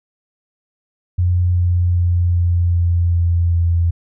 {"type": "tone with pitch steps", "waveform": "sine", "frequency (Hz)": [89, 88.33, 87.67, 87.02, 86.37, 85.72, 85.08], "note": ["F2", "F2", "F2", "F2", "F2", "F2", "F2"], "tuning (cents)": [33, 20, 7, -6, -19, -32, -45], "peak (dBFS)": -12, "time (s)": [1.18, 3.91], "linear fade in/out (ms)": 10, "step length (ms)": 390, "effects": []}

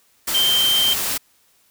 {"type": "tone in noise", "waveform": "sine", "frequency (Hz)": 3136, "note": "G7", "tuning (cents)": 0, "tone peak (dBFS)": -15, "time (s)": [0.34, 0.94], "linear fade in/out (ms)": 10, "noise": "white", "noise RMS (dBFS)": -23, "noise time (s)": [0.27, 1.18], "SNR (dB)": 5, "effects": ["white hiss -59 dBFS RMS until 1.7 s"]}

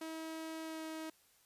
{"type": "tone with pitch glide", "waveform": "sawtooth", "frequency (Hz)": [320.9, 317.8], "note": ["E4", "D#4"], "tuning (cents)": [-46, 37], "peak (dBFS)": -38, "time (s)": [0.01, 1.1], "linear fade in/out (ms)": 5, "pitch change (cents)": -17, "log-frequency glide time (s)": [0.63, 0.84], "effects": ["white hiss -69 dBFS RMS until 1.45 s", "resampled to 32000 Hz"]}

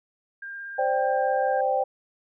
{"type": "tone with vibrato", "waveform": "sine", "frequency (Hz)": 1600, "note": "G6", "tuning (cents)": 35, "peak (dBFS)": -34, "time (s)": [0.42, 1.61], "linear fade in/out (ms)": 5, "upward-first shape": "triangle", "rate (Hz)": 17, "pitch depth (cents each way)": 12}
{"type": "chord", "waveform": "sine", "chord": "C suspended second", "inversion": "none", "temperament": "just", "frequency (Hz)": [523.3, 588.7, 784.9], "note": ["C5", "D5", "G5"], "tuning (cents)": [0, 4, 2], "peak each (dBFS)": [-25, -28, -24], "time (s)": [0.78, 1.84], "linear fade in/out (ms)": 10}
{"effects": []}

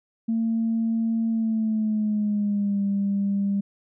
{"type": "tone with pitch glide", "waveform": "sine", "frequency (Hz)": [226.4, 199.38], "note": ["A3", "G3"], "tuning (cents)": [50, 30], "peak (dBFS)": -20, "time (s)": [0.28, 3.61], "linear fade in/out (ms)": 10, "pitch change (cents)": -220, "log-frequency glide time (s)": [1.28, 2.83], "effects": ["tanh soft clip ceiling -16 dBFS"]}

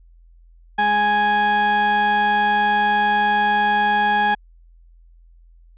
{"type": "tone pair together", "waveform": "30% pulse", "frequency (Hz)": [207.7, 830.8], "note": ["G#3", "G#5"], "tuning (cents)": [0, 0], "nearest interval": "2 octaves", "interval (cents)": 2400, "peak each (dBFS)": [-25, -13], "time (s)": [0.78, 4.35], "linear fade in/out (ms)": 10, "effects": ["added 42 Hz sine -46 dBFS peak until 5.77 s", "resampled to 8000 Hz"]}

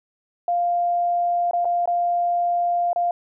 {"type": "tone with dropouts", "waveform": "sine", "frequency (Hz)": 698.5, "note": "F5", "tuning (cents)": 0, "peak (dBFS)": -18, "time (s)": [0.48, 3.11], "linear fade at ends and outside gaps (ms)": 2, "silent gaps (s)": [[1.511, 1.533], [1.647, 1.653], [1.857, 1.875], [2.931, 2.96]], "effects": []}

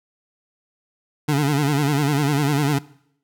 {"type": "tone with vibrato", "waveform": "25% pulse", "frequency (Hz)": 144.2, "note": "D3", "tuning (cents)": -31, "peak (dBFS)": -13, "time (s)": [1.28, 2.79], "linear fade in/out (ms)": 10, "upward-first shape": "sine", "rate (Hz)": 10, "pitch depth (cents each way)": 92, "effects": ["noise-tail reverb RT60 0.7 s tail -21 dB re dry"]}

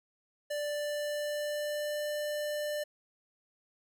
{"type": "tone with pitch glide", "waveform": "square", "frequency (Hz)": [588, 594.8], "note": ["D5", "D5"], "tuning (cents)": [2, 22], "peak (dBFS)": -33, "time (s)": [0.5, 2.84], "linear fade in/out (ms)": 10, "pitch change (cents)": 20, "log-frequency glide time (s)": [0.62, 2.06], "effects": []}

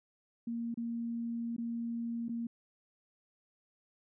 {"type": "tone with dropouts", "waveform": "sine", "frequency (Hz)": 233.1, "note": "A#3", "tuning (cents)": 0, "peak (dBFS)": -34, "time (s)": [0.47, 2.47], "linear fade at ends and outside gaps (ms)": 5, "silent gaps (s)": [[0.743, 0.773], [1.565, 1.581], [2.284, 2.292]], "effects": []}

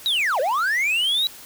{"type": "linear two-way sweep", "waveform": "triangle", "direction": "down then up", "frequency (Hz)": [3951, 488.5, 3951], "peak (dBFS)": -17, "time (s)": [0.06, 1.27], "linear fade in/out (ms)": 0, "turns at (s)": 0.4, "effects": ["white hiss -42 dBFS RMS until 1.45 s"]}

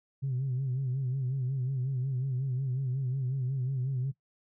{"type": "tone with vibrato", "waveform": "sine", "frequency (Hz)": 130.81, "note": "C3", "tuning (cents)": 0, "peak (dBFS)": -27, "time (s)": [0.22, 4.12], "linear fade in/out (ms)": 20, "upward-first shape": "sine", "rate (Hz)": 5.5, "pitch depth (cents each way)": 88, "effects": ["noise-tail reverb RT60 0.1 s tail -18 dB re dry", "tanh soft clip ceiling -25 dBFS"]}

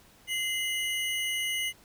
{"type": "tone pair together", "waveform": "square", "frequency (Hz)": [2073, 2929], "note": ["C7", "F#7"], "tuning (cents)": [-17, -18], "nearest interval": "tritone", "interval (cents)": 599, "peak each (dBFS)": [-32, -32], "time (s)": [0.27, 1.73], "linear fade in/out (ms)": 50, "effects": ["pink hiss -58 dBFS RMS until 1.84 s"]}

